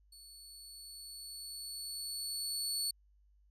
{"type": "tone with level ramp", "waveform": "25% pulse", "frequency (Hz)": 4431, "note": "C#8", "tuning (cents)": -2, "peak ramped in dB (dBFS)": [-49, -28], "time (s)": [0.12, 2.91], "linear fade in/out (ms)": 5, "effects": ["added 50 Hz sine -64 dBFS peak until 3.5 s"]}